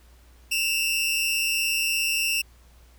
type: tone pair together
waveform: sawtooth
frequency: 2637 / 2794 Hz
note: E7 / F7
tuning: 0 / 0 cents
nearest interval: minor second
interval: 100 cents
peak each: -22 dBFS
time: 0.51-2.42 s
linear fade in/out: 10 ms
effects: added 60 Hz sine -51 dBFS peak until 2.98 s + pink hiss -59 dBFS RMS until 2.98 s